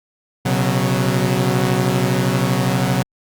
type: chord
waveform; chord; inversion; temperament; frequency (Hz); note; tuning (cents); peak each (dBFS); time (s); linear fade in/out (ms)
sawtooth; B suspended second; none; equal with one note detuned; 123.47 / 136.05 / 185; B2 / C#3 / F#3; 0 / -32 / 0; -16; 0.45-3.03; 10
effects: Opus 48 kbps